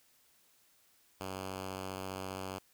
5% pulse tone, 94.8 Hz, F#2, 43 cents sharp, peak -28 dBFS, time 1.2-2.59 s, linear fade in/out 10 ms, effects white hiss -68 dBFS RMS until 2.73 s

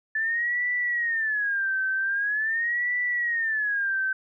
sine tone with vibrato, 1743 Hz, A6, 17 cents flat, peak -23 dBFS, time 0.15-4.13 s, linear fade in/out 5 ms, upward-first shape sine, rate 0.44 Hz, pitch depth 210 cents each way, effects none

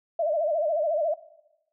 sine tone with vibrato, 632 Hz, D#5, 27 cents sharp, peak -22 dBFS, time 0.19-1.14 s, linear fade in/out 5 ms, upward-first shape sine, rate 14 Hz, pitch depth 130 cents each way, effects noise-tail reverb RT60 0.9 s tail -18 dB re dry

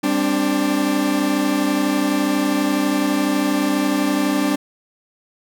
40% pulse chord, G suspended fourth, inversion none, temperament equal with one note detuned, 199.54 / 261.6 / 293.7 Hz, G3 / C4 / D4, +31 / 0 / 0 cents, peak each -23 / -22 / -18 dBFS, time 0.03-4.56 s, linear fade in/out 10 ms, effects none

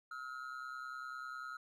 triangle ring-modulated tone, 1356 Hz, E6, 49 cents sharp, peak -38 dBFS, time 0.11-1.57 s, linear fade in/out 5 ms, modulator 65 Hz, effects none

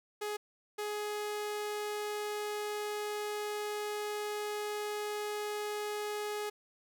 sawtooth tone pair in turn, 418.5 / 418.5 Hz, G#4 / G#4, +13 / +13 cents, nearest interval unison, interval 0 cents, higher neither, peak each -31 / -31 dBFS, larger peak neither, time 0.21-0.37 / 0.78-6.5 s, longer second, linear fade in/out 10 ms, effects none

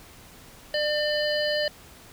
harmonic tone, 599 Hz, D5, 34 cents sharp, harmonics 1 / 3 / 5 / 7 / 8, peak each -25 / -30 / -32 / -33 / -34 dBFS, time 0.74-1.68 s, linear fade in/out 2 ms, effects pink hiss -49 dBFS RMS until 2.12 s

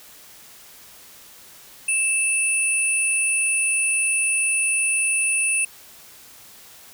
sine tone pair together, 2637 / 9418 Hz, E7 / D9, 0 / +4 cents, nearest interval octave + minor seventh, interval 2204 cents, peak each -21 dBFS, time 1.88-5.65 s, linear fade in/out 5 ms, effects white hiss -46 dBFS RMS until 6.93 s

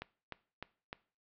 click train, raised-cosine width 0.3 ms, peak -24 dBFS, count 4, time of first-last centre 0.02-0.929 s, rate 3.3 Hz, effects noise-tail reverb RT60 0.4 s tail -20 dB re dry + low-pass 4000 Hz 12 dB/octave

